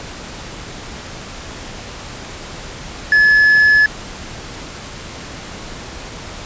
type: tone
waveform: triangle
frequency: 1715 Hz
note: A6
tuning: 45 cents flat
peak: -6 dBFS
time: 3.12-3.86 s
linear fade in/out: 2 ms
effects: pink hiss -31 dBFS RMS until 6.45 s + resampled to 16000 Hz